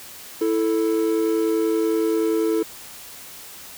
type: tone pair together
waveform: triangle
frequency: 329.6 / 440 Hz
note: E4 / A4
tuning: 0 / 0 cents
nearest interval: perfect fourth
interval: 500 cents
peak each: -19 dBFS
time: 0.41-2.63 s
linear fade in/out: 5 ms
effects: white hiss -40 dBFS RMS until 3.77 s